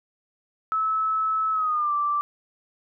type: tone with pitch glide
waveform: sine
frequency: 1300 to 1171.6 Hz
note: E6 to D6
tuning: -24 to -5 cents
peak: -21 dBFS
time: 0.72-2.21 s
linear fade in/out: 0 ms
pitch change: -181 cents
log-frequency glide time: 1.52-1.93 s
effects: none